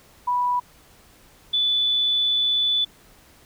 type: tone pair in turn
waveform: sine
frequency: 983 / 3478 Hz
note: B5 / A7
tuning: -8 / -21 cents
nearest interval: octave + minor seventh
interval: 2187 cents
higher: second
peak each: -19 / -18 dBFS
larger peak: second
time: 0.27-0.6 / 1.53-2.85 s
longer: second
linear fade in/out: 10 ms
effects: pink hiss -53 dBFS RMS until 3.45 s